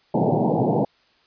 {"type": "band-pass noise", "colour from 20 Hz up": "pink", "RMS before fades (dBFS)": -20, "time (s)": [0.14, 0.85], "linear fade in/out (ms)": 5, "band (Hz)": [120, 900], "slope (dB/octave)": 96, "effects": ["white hiss -60 dBFS RMS until 1.26 s", "resampled to 11025 Hz"]}